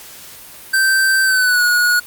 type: tone with pitch glide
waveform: square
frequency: 1557 to 1452.7 Hz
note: G6 to F#6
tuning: -12 to -32 cents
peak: -12 dBFS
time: 0.73-2 s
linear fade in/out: 10 ms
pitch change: -120 cents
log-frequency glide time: 1.23-1.64 s
effects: white hiss -37 dBFS RMS until 2.06 s + Opus 48 kbps